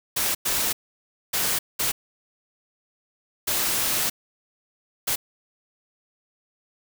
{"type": "noise bursts at uneven times", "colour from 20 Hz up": "white", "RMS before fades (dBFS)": -24, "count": 6, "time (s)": [[0.16, 0.35], [0.45, 0.73], [1.33, 1.59], [1.79, 1.92], [3.47, 4.1], [5.07, 5.16]], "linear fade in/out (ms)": 10, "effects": []}